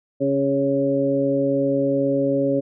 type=harmonic tone with a mistuned harmonic; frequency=138.59 Hz; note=C#3; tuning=in tune; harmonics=1 / 2 / 3 / 4; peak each=-29 / -21 / -25 / -21 dBFS; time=0.2-2.61 s; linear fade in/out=20 ms; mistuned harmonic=3; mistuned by=-16 cents; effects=none